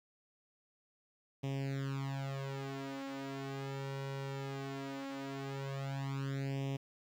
sawtooth tone with flanger, 136.7 Hz, C#3, 24 cents flat, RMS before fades -40 dBFS, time 1.43-6.77 s, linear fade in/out 10 ms, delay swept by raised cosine 0.34 to 5.24 ms, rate 0.19 Hz, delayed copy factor +1, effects low-pass 5000 Hz 12 dB/octave + 11-bit

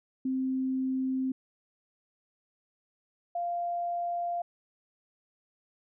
sine tone pair in turn, 261.6 / 695 Hz, C4 / F5, 0 / -9 cents, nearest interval octave + perfect fourth, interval 1691 cents, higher second, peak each -27 / -29 dBFS, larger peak first, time 0.25-1.32 / 3.35-4.42 s, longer neither, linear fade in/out 5 ms, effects none

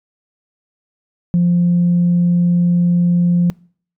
sine tone, 174.61 Hz, F3, in tune, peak -9 dBFS, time 1.34-3.5 s, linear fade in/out 0 ms, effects noise-tail reverb RT60 0.5 s tail -26 dB re dry + tanh soft clip ceiling -7 dBFS

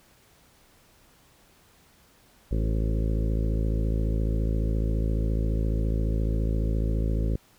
harmonic tone with a mistuned harmonic, 54.5 Hz, A1, 16 cents flat, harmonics 1 / 2 / 3 / 4 / 5 / 6 / 7 / 8 / 9 / 10, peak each -24 / -30 / -34 / -36 / -38 / -40 / -41 / -42 / -43 / -44 dBFS, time 2.51-7.36 s, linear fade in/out 5 ms, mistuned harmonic 7, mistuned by -16 cents, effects pink hiss -59 dBFS RMS until 7.58 s

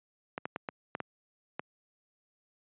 clicks, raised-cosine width 0.5 ms, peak -19 dBFS, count 7, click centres 0.379 / 0.455 / 0.561 / 0.688 / 0.951 / 1.003 / 1.595 s, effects high-pass 150 Hz 12 dB/octave + resampled to 8000 Hz

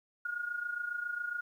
sine tone with amplitude modulation, 1432 Hz, F6, 43 cents sharp, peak -31 dBFS, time 0.25-1.41 s, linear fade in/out 5 ms, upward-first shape sine, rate 27.3 Hz, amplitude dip 70%, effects 11-bit

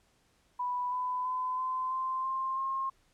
sine tone with pitch steps, 987.8 / 1001 / 1014.4 / 1028 / 1041.7 / 1055.6 / 1069.8 Hz, B5 / B5 / B5 / C6 / C6 / C6 / C6, 0 / +23 / +46 / -31 / -8 / +15 / +38 cents, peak -30 dBFS, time 0.59-2.9 s, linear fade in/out 10 ms, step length 330 ms, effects pink hiss -69 dBFS RMS until 3.13 s + low-pass 10000 Hz 12 dB/octave

